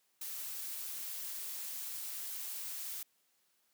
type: noise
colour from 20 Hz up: blue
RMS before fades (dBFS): -42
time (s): 0.21-3.03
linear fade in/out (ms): 5
effects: white hiss -75 dBFS RMS until 3.73 s + high-pass 150 Hz 12 dB/octave